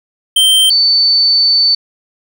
square / sine tone pair in turn, 3131 / 4520 Hz, G7 / C#8, -3 / +33 cents, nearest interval tritone, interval 636 cents, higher second, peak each -7 dBFS, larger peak neither, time 0.36-0.7 / 0.7-1.75 s, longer second, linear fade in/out 5 ms, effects 8-bit

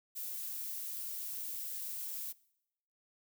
violet noise, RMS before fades -41 dBFS, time 0.15-2.33 s, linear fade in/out 20 ms, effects noise-tail reverb RT60 0.8 s tail -22 dB re dry

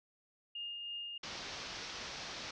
sine tone with tremolo, 2830 Hz, F7, 22 cents sharp, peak -39 dBFS, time 0.55-1.18 s, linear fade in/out 5 ms, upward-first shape triangle, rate 3.1 Hz, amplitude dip 30%
white low-pass noise, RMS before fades -45 dBFS, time 1.23-2.51 s, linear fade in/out 5 ms, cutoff 5800 Hz, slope 48 dB/octave
effects none

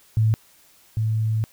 sine tone pair in turn, 110 / 110 Hz, A2 / A2, 0 / 0 cents, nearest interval unison, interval 0 cents, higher neither, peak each -15 / -19 dBFS, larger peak first, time 0.17-0.34 / 0.97-1.44 s, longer second, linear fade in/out 0 ms, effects white hiss -55 dBFS RMS until 1.52 s

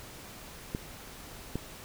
clicks, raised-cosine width 3 ms, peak -19 dBFS, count 2, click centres 0.749 / 1.556 s, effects pink hiss -47 dBFS RMS until 1.84 s

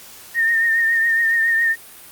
sine tone with vibrato, 1830 Hz, A#6, 32 cents flat, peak -14 dBFS, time 0.34-1.76 s, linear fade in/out 50 ms, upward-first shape triangle, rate 7.2 Hz, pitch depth 45 cents each way, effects white hiss -41 dBFS RMS until 2.11 s + Opus 48 kbps

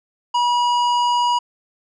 sine tone with hard clipping, 967 Hz, B5, 37 cents flat, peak -17 dBFS, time 0.34-1.39 s, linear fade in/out 10 ms, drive 11 dB, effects resampled to 22050 Hz

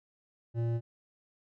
sine tone with hard clipping, 116.54 Hz, A#2, in tune, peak -30 dBFS, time 0.54-0.81 s, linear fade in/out 50 ms, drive 10 dB, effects none

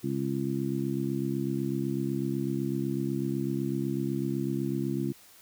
harmonic tone, 68 Hz, C#2, 33 cents flat, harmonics 2 / 3 / 4 / 5, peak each -33 / -33 / -33 / -33 dBFS, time 0.03-5.13 s, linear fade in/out 20 ms, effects white hiss -55 dBFS RMS until 5.41 s

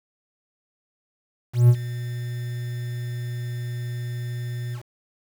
triangle tone with ADSR envelope, 121.1 Hz, B2, 34 cents flat, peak -7 dBFS, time 1.53-4.83 s, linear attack 160 ms, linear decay 63 ms, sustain -18 dB, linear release 92 ms, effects 7-bit

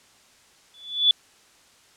sine tone with exponential growth, 3453 Hz, A7, 33 cents flat, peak -11 dBFS, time 0.74-1.11 s, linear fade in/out 1 ms, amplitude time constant 80 ms, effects white hiss -56 dBFS RMS until 1.96 s + low-pass 8000 Hz 12 dB/octave

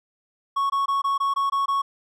triangle tone bursts, 1107 Hz, C#6, 3 cents flat, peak -18 dBFS, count 8, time 0.56-1.82 s, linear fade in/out 10 ms, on 140 ms, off 20 ms, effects none

